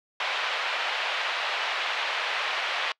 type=band-pass noise; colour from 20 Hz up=white; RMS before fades=-29 dBFS; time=0.2-2.92 s; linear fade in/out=2 ms; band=580 to 3300 Hz; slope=24 dB/octave; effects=noise-tail reverb RT60 0.1 s tail -25 dB re dry